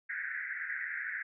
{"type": "band-pass noise", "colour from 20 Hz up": "pink", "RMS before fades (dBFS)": -38, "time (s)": [0.09, 1.23], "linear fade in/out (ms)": 10, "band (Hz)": [1500, 2100], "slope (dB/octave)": 96, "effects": []}